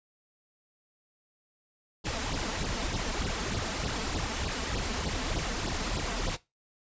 pink noise with flanger, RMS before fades -32 dBFS, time 2.04-6.37 s, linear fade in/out 20 ms, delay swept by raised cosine 0.21 to 4.61 ms, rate 3.3 Hz, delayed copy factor +0.85, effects noise-tail reverb RT60 0.2 s tail -17 dB re dry + resampled to 16000 Hz

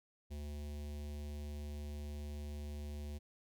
square tone with notch filter, 73.42 Hz, D2, in tune, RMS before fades -44 dBFS, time 0.3-3.19 s, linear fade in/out 20 ms, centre 1300 Hz, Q 0.66, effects none

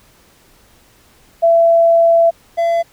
sine / triangle tone pair in turn, 670 / 675.4 Hz, E5 / E5, +28 / +42 cents, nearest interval unison, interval 14 cents, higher second, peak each -7 / -10 dBFS, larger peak first, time 1.42-2.31 / 2.57-2.83 s, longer first, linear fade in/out 20 ms, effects pink hiss -50 dBFS RMS until 2.92 s

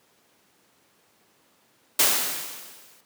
white noise with exponential decay, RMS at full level -17 dBFS, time 1.99-3.01 s, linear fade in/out 5 ms, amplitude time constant 220 ms, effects pink hiss -62 dBFS RMS until 3.05 s + high-pass 200 Hz 12 dB/octave

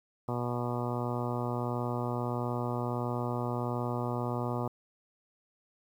harmonic tone, 121.5 Hz, B2, 28 cents flat, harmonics 1 / 2 / 3 / 4 / 5 / 6 / 7 / 8 / 9 / 10, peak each -34 / -37 / -39 / -40 / -41 / -42 / -42 / -43 / -44 / -44 dBFS, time 0.28-4.68 s, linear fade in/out 5 ms, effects 10-bit

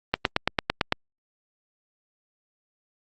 click train, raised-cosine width 0.3 ms, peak -4 dBFS, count 8, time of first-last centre 0.14-0.924 s, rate 8.93 Hz, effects Opus 32 kbps

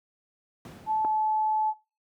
brown noise with exponential decay, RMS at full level -35 dBFS, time 0.65-1.67 s, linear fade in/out 1 ms, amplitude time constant 220 ms
sine tone with pitch glide, 870 to 864.5 Hz, A5 to A5, -20 to -31 cents, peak -23 dBFS, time 0.86-1.74 s, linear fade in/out 50 ms, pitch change -11 cents, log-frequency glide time 1.02-1.1 s
clicks, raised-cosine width 1 ms, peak -22 dBFS, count 2, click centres 1.047 / 1.05 s
effects noise-tail reverb RT60 0.3 s tail -21 dB re dry + high-pass 150 Hz 12 dB/octave

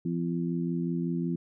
harmonic tone, 85.4 Hz, F2, 38 cents flat, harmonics 2 / 3 / 4, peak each -29 / -33 / -35 dBFS, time 0.05-1.36 s, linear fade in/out 5 ms, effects none

